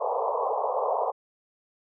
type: band-pass noise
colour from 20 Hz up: pink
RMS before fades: -27 dBFS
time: 0-1.12 s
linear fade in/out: 20 ms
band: 440 to 1100 Hz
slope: 96 dB/octave
effects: none